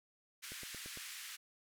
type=band-pass noise; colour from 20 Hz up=pink; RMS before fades=-48 dBFS; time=0.42-1.37 s; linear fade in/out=20 ms; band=1600 to 14000 Hz; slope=24 dB/octave
type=click train; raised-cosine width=2 ms; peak=-38 dBFS; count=5; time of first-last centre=0.52-0.974 s; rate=8.82 Hz
effects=none